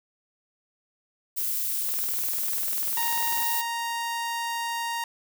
violet noise, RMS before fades -28 dBFS, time 1.36-3.62 s, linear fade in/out 20 ms
click train, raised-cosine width 0.3 ms, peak -23 dBFS, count 32, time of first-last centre 1.89-3.425 s, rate 20.2 Hz
sawtooth tone, 932.3 Hz, A#5, in tune, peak -24 dBFS, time 2.97-5.04 s, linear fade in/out 2 ms
effects none

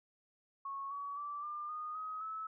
sine tone with pitch steps, 1101 / 1132 / 1163.8 / 1196.5 / 1230.1 / 1264.7 / 1300.3 Hz, C#6 / C#6 / D6 / D6 / D#6 / D#6 / E6, -12 / +36 / -16 / +32 / -20 / +28 / -24 cents, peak -39 dBFS, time 0.65-2.47 s, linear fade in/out 5 ms, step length 260 ms, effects none

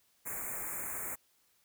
white band-stop noise, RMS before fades -39 dBFS, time 0.25-1.16 s, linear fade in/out 20 ms, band 2400 to 6800 Hz, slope 96 dB/octave, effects white hiss -71 dBFS RMS until 1.64 s

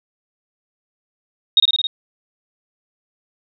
sine tone with echo, 3729 Hz, A#7, in tune, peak -8 dBFS, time 1.57-1.6 s, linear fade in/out 2 ms, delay 54 ms, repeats 5, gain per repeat -2 dB, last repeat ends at 1.87 s, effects none

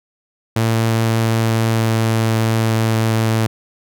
sawtooth tone with pitch glide, 113.2 to 111.64 Hz, A2 to A2, +50 to +26 cents, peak -10 dBFS, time 0.56-3.47 s, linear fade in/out 5 ms, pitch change -24 cents, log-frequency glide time 1.22-3.24 s, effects none

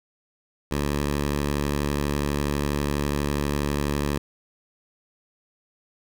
10% pulse tone, 72.2 Hz, D2, 29 cents flat, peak -15 dBFS, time 0.71-4.18 s, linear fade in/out 5 ms, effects none

